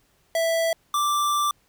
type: tone pair in turn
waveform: square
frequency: 659.3 / 1174.7 Hz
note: E5 / D6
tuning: 0 / 0 cents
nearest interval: minor seventh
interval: 1000 cents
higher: second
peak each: -21 dBFS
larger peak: neither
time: 0.35-0.73 / 0.94-1.51 s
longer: second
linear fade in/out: 2 ms
effects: pink hiss -64 dBFS RMS until 1.68 s